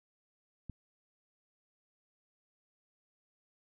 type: click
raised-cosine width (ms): 5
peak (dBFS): -30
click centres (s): 0.697
effects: none